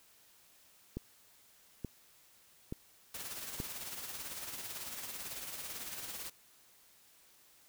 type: click train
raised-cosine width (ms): 3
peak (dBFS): -25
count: 4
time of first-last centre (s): 0.97-3.602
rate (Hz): 1.14
type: noise with tremolo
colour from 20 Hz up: white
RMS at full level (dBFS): -42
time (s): 3.14-6.3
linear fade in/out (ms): 5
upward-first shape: sine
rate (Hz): 18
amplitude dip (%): 45
effects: white hiss -64 dBFS RMS until 7.68 s